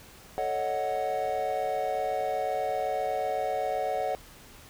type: chord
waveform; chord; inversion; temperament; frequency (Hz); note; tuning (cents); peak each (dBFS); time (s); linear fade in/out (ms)
triangle; D# half-diminished seventh; second; equal; 440 / 554.4 / 622.3 / 740; A4 / C#5 / D#5 / F#5; 0 / 0 / 0 / 0; -34 / -31 / -32 / -28; 0.38-4.15; 0
effects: pink hiss -51 dBFS RMS until 4.69 s